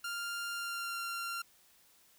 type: tone with pitch glide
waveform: sawtooth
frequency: 1396.9 to 1380.9 Hz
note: F6 to F6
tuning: 0 to -20 cents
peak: -33 dBFS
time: 0.04-1.42 s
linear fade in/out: 5 ms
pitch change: -20 cents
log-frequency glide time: 0.52-0.99 s
effects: white hiss -65 dBFS RMS until 2.18 s